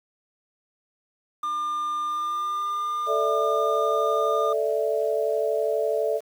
triangle tone with pitch glide, 1200 to 1209.7 Hz, D6 to D#6, +37 to -49 cents, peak -23 dBFS, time 1.43-4.53 s, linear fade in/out 5 ms, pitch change +14 cents, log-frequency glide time 2.07-4.23 s
sine chord, A suspended fourth, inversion none, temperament equal, 440 / 587.3 / 659.3 Hz, A4 / D5 / E5, 0 / 0 / 0 cents, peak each -25 / -26 / -27 dBFS, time 3.06-6.21 s, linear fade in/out 50 ms
effects 8-bit

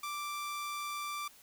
sawtooth tone, 1174.7 Hz, D6, in tune, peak -33 dBFS, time 0.03-1.28 s, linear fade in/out 5 ms, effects white hiss -59 dBFS RMS until 1.42 s

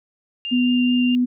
sine tone with vibrato, 2794 Hz, F7, in tune, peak -25 dBFS, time 0.45-1.15 s, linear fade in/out 0 ms, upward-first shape sine, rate 4.6 Hz, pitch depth 9 cents each way
sine tone, 247.8 Hz, B3, 6 cents sharp, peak -15 dBFS, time 0.51-1.26 s, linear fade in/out 20 ms
effects none

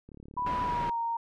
click train, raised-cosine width 3 ms, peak -35 dBFS, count 19, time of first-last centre 0.09-0.589 s, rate 36.1 Hz
sine tone with pitch glide, 987.8 to 927 Hz, B5 to A#5, 0 to -10 cents, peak -28 dBFS, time 0.37-1.17 s, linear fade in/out 5 ms, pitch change -110 cents, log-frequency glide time 0.63-0.97 s
pink low-pass noise, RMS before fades -37 dBFS, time 0.46-0.9 s, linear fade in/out 5 ms, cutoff 2200 Hz, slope 12 dB/octave
effects none

